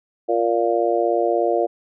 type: harmonic tone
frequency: 116.54 Hz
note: A#2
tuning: in tune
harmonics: 3 / 4 / 5 / 6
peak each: -22 / -22 / -22 / -22 dBFS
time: 0.28-1.67 s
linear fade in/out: 20 ms
effects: none